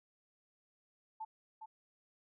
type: tone with echo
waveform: sine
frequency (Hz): 880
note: A5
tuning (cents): 0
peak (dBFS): -40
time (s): 1.2-1.25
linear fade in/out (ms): 10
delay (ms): 410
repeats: 1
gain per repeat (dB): -6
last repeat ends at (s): 1.66
effects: none